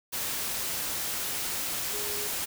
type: tone in noise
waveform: sine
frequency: 415.3 Hz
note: G#4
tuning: in tune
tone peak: -39 dBFS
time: 1.92-2.29 s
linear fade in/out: 20 ms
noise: white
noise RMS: -32 dBFS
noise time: 0.12-2.46 s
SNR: -10 dB
effects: none